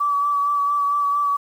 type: tone with vibrato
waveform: sine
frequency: 1149 Hz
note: D6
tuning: 38 cents flat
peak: -17 dBFS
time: 0-1.37 s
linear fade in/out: 10 ms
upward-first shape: sine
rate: 4.4 Hz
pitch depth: 21 cents each way
effects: 8-bit